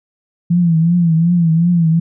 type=tone with vibrato; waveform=sine; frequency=168.4 Hz; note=E3; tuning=37 cents sharp; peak=-9 dBFS; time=0.5-2 s; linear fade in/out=10 ms; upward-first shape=triangle; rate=2.7 Hz; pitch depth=99 cents each way; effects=none